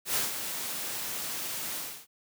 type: noise with ADSR envelope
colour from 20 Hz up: white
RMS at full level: -27 dBFS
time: 0.05-2.07 s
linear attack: 100 ms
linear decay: 160 ms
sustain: -8 dB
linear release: 310 ms
effects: high-pass 100 Hz 12 dB/octave